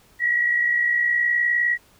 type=tone pair together; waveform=sine; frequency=1915.9 / 1975.5 Hz; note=A#6 / B6; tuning=+47 / 0 cents; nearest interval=minor second; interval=53 cents; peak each=-18 / -27 dBFS; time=0.19-1.78 s; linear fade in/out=50 ms; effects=pink hiss -56 dBFS RMS until 1.99 s